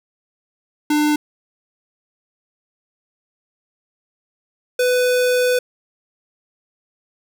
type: tone pair in turn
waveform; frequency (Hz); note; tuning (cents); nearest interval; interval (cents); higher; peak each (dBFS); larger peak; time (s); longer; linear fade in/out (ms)
square; 299.1 / 498.4; D4 / B4; +32 / +16; major sixth; 884; second; -15; neither; 0.9-1.16 / 4.79-5.59; second; 5
effects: none